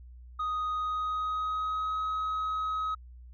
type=tone with pitch glide; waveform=sine; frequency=1247 to 1271.7 Hz; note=D#6 to D#6; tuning=+3 to +37 cents; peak=-26 dBFS; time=0.39-2.95 s; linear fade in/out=10 ms; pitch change=+34 cents; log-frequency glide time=0.74-2 s; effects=tanh soft clip ceiling -28 dBFS + added 61 Hz sine -46 dBFS peak until 3.33 s